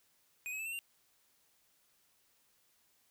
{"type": "tone with pitch steps", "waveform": "square", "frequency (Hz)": [2489, 2557, 2628, 2700, 2775], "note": ["D#7", "D#7", "E7", "E7", "F7"], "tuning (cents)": [0, 47, -6, 41, -12], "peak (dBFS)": -39, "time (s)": [0.46, 0.79], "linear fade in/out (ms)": 0, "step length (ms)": 66, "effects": ["white hiss -72 dBFS RMS until 3.1 s"]}